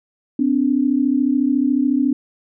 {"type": "tone pair together", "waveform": "sine", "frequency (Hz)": [254.5, 288.5], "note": ["C4", "D4"], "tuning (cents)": [-48, -31], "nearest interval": "major second", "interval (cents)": 217, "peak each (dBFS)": -17, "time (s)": [0.39, 2.13], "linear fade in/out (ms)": 5, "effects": []}